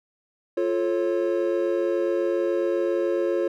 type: chord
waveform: triangle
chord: F augmented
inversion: none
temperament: just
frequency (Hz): 349.2 / 436.5 / 545.7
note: F4 / A4 / C#5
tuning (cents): 0 / -14 / -27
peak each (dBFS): -22 / -26 / -24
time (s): 0.57-3.48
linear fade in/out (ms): 5
effects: none